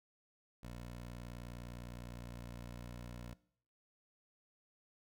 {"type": "tone", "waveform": "15% pulse", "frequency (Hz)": 59.7, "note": "A#1", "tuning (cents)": 42, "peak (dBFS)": -40, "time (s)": [0.63, 3.34], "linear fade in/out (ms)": 5, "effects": ["noise-tail reverb RT60 0.6 s tail -20 dB re dry"]}